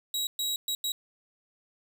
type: tone bursts at uneven times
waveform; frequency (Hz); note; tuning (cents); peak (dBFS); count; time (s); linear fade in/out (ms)
sawtooth; 3850; B7; -45; -25; 4; 0.14-0.27 / 0.39-0.56 / 0.68-0.75 / 0.84-0.92; 2
effects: none